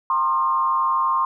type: tone with frequency modulation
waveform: sine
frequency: 1064 Hz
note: C6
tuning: 29 cents sharp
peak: -17 dBFS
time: 0.1-1.25 s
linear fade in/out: 2 ms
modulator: 140 Hz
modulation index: 0.72
effects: none